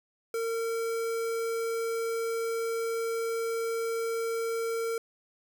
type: tone with notch filter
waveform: square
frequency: 457.1 Hz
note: A#4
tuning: 34 cents flat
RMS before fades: -31 dBFS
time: 0.34-4.98 s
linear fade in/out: 2 ms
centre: 3500 Hz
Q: 1.6
effects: none